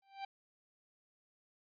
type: tone with exponential growth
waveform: 45% pulse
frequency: 784 Hz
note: G5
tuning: in tune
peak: -38 dBFS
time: 0.02-0.25 s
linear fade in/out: 5 ms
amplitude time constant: 50 ms
effects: resampled to 11025 Hz